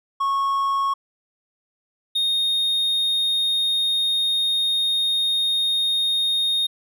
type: tone pair in turn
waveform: triangle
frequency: 1100 / 3700 Hz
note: C#6 / A#7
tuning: -14 / -14 cents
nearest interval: octave + major sixth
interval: 2100 cents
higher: second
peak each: -17 dBFS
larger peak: neither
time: 0.2-0.94 / 2.15-6.67 s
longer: second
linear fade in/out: 10 ms
effects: none